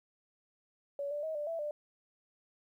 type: tone with pitch steps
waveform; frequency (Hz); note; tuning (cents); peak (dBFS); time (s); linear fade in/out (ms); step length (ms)
sine; 566 / 587 / 634 / 591 / 662 / 594; C#5 / D5 / D#5 / D5 / E5 / D5; +36 / -1 / +32 / +11 / +7 / +20; -34; 0.99-1.71; 2; 120
effects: 12-bit